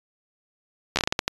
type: slowing click train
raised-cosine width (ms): 0.2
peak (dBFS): -4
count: 9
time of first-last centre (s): 0.96-1.28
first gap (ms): 12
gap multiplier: 1.33
effects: resampled to 24000 Hz